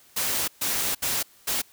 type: noise bursts at uneven times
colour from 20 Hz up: white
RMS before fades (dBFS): -26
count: 4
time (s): 0.16-0.48 / 0.61-0.95 / 1.02-1.23 / 1.47-1.62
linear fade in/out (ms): 10
effects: white hiss -56 dBFS RMS until 1.72 s